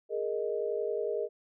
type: chord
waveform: sine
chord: Ab suspended second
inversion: none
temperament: equal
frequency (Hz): 415.3 / 466.2 / 622.3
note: Ab4 / Bb4 / Eb5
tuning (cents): 0 / 0 / 0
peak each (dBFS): -33 / -33 / -36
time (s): 0.09-1.29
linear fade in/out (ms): 50
effects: none